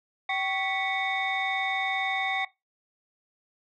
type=tone cluster; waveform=sine; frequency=768 / 1113 / 1967 / 2225 / 3665 Hz; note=G5 / C#6 / B6 / C#7 / A#7; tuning=-36 / +7 / -7 / +6 / -30 cents; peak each=-29 / -36 / -32 / -30 / -36 dBFS; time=0.29-2.45 s; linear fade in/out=5 ms; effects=noise-tail reverb RT60 0.2 s tail -18 dB re dry + tanh soft clip ceiling -17 dBFS